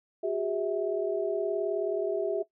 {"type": "tone cluster", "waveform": "sine", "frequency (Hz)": [368, 407, 652], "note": ["F#4", "G#4", "E5"], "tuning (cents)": [-9, -35, -19], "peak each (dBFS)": -31, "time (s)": [0.23, 2.43], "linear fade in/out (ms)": 10, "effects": ["noise-tail reverb RT60 0.1 s tail -17 dB re dry"]}